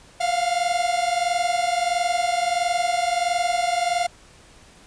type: tone pair together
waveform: 45% pulse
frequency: 690.5 / 712 Hz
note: F5 / F5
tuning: -20 / +33 cents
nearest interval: minor second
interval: 53 cents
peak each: -23 dBFS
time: 0.2-4.07 s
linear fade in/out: 10 ms
effects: pink hiss -50 dBFS RMS until 4.86 s + resampled to 22050 Hz